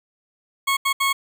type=tone bursts at uneven times; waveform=20% pulse; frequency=1097 Hz; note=C#6; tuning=18 cents flat; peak=-13 dBFS; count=3; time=0.67-0.77 / 0.85-0.93 / 1-1.13 s; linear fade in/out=10 ms; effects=none

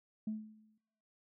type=tone with exponential decay; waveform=sine; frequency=216.1 Hz; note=A3; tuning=31 cents flat; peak=-32 dBFS; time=0.27-0.78 s; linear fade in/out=5 ms; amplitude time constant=110 ms; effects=noise-tail reverb RT60 0.9 s tail -22 dB re dry + tanh soft clip ceiling -30 dBFS

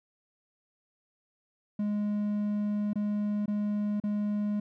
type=tone with dropouts; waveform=triangle; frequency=207.7 Hz; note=G#3; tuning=in tune; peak=-25 dBFS; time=1.79-4.6 s; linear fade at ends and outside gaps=5 ms; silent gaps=2.933-2.956 / 3.459-3.479 / 4.001-4.037 s; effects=none

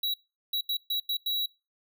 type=tone bursts at uneven times; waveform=square; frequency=3894 Hz; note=B7; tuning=25 cents flat; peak=-27 dBFS; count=6; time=0.03-0.14 / 0.53-0.61 / 0.69-0.77 / 0.9-1 / 1.09-1.17 / 1.26-1.46 s; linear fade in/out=5 ms; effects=noise-tail reverb RT60 0.3 s tail -25 dB re dry

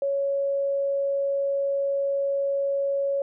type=tone; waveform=sine; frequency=556 Hz; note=C#5; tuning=5 cents sharp; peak=-22 dBFS; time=0.02-3.22 s; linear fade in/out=2 ms; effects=none

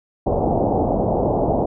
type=low-pass noise; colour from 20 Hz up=white; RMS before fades=-19 dBFS; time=0.26-1.66 s; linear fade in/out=10 ms; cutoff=800 Hz; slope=48 dB/octave; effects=none

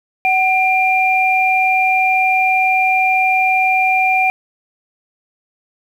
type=tone pair together; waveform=sine; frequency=752 / 2387 Hz; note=F#5 / D7; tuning=+28 / +28 cents; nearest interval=octave + minor sixth; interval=2000 cents; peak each=-14 dBFS; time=0.25-4.3 s; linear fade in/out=0 ms; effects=7-bit

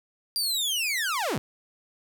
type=linear sweep; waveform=sawtooth; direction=down; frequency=4807 to 88.9 Hz; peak=-22 dBFS; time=0.36-1.38 s; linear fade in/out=0 ms; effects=none

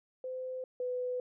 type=tone pair in turn; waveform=sine; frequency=513 / 499.3 Hz; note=C5 / B4; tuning=-34 / +19 cents; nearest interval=unison; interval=47 cents; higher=first; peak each=-36 / -32 dBFS; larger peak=second; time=0.24-0.64 / 0.8-1.2 s; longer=neither; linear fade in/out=2 ms; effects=none

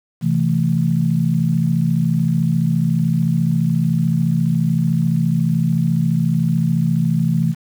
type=chord; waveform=sine; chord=A minor; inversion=first; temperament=equal; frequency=130.81 / 164.81 / 220 Hz; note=C3 / E3 / A3; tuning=0 / 0 / 0 cents; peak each=-20 / -16 / -21 dBFS; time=0.21-7.55 s; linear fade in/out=50 ms; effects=7-bit

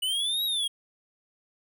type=linear two-way sweep; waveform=square; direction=up then down; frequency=2932 to 3877 to 3233 Hz; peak=-26 dBFS; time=0.02-0.68 s; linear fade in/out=10 ms; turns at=0.44 s; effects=none

